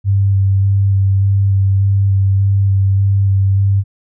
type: tone with vibrato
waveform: sine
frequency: 98 Hz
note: G2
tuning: in tune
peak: -9 dBFS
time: 0.04-3.84 s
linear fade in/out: 50 ms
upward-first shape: square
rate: 1.7 Hz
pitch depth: 12 cents each way
effects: none